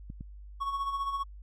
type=clicks; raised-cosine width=5 ms; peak=-29 dBFS; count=2; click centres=0.101 / 0.209 s
type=tone with tremolo; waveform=triangle; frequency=1108.7 Hz; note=C#6; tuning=in tune; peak=-26 dBFS; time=0.6-1.24 s; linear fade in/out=20 ms; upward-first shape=sine; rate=15 Hz; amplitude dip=55%
effects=added 50 Hz sine -44 dBFS peak until 1.42 s